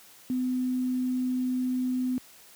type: tone with quantisation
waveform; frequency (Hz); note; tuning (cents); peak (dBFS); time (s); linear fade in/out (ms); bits
sine; 253.5; B3; +45; -25; 0.3-2.18; 0; 9
effects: white hiss -53 dBFS RMS until 2.55 s + high-pass 80 Hz 12 dB/octave